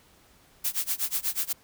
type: noise with tremolo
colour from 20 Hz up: blue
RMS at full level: -26 dBFS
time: 0.64-1.53 s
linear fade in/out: 10 ms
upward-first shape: sine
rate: 8.2 Hz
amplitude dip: 95%
effects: pink hiss -59 dBFS RMS until 1.63 s